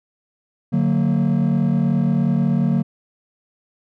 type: chord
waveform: triangle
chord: D augmented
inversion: none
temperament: just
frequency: 146.83 / 183.54 / 229.4 Hz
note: D3 / F#3 / A#3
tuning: 0 / -14 / -28 cents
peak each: -17 dBFS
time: 0.72-2.83 s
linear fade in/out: 20 ms
effects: tanh soft clip ceiling -8 dBFS